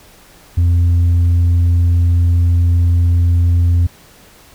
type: tone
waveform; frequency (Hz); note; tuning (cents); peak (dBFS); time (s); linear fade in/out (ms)
sine; 86.3; F2; -20; -6; 0.57-3.87; 10
effects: tanh soft clip ceiling -8 dBFS + pink hiss -44 dBFS RMS until 4.54 s